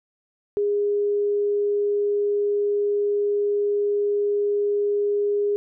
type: tone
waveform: sine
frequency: 410 Hz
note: G#4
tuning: 22 cents flat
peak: -19 dBFS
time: 0.57-5.56 s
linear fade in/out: 0 ms
effects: none